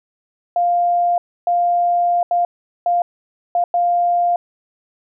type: tone bursts at uneven times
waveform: sine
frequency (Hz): 700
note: F5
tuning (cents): +4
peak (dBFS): -13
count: 6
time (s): 0.56-1.18 / 1.47-2.23 / 2.31-2.45 / 2.86-3.02 / 3.55-3.64 / 3.74-4.36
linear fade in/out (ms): 2
effects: none